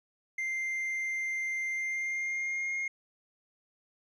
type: tone with pitch glide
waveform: triangle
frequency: 2093 to 2136 Hz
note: C7 to C7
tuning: 0 to +35 cents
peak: -29 dBFS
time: 0.38-2.88 s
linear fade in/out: 5 ms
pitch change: +35 cents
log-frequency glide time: 1.7-2.75 s
effects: resampled to 22050 Hz